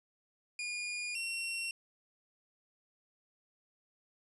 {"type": "tone pair in turn", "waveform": "sawtooth", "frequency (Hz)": [2433, 2729], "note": ["D#7", "F7"], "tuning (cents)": [-39, -41], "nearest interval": "major second", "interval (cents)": 198, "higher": "second", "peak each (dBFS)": [-33, -32], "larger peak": "second", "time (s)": [[0.59, 1.15], [1.15, 1.71]], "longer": "neither", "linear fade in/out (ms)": 2, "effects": ["resampled to 24000 Hz"]}